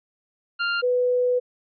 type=tone pair in turn; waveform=sawtooth / sine; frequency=1396 / 495.8 Hz; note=F6 / B4; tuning=-1 / +7 cents; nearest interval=octave + tritone; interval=1792 cents; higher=first; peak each=-18 dBFS; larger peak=neither; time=0.59-0.82 / 0.82-1.4 s; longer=second; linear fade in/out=20 ms; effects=resampled to 11025 Hz